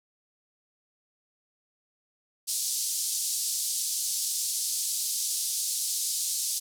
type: band-pass noise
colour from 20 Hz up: white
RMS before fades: -30 dBFS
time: 2.47-6.6 s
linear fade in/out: 20 ms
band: 4400 to 11000 Hz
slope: 24 dB/octave
effects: none